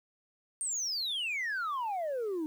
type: exponential sweep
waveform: sine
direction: down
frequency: 8870 to 299.4 Hz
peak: -29 dBFS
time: 0.61-2.46 s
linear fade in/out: 0 ms
effects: tanh soft clip ceiling -30 dBFS + 10-bit